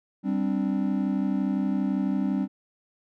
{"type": "chord", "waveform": "triangle", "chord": "G suspended fourth", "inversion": "none", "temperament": "equal", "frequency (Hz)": [196, 261.6, 293.7], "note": ["G3", "C4", "D4"], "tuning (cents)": [0, 0, 0], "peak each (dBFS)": [-24, -26, -28], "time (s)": [0.23, 2.48], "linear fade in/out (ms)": 50, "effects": []}